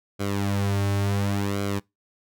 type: tone with flanger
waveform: sawtooth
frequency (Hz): 100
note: G2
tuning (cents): +35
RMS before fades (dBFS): -25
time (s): 0.19-1.8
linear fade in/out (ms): 20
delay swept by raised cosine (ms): 1.1 to 4.2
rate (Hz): 0.7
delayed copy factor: -0.65
effects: noise-tail reverb RT60 0.2 s tail -24 dB re dry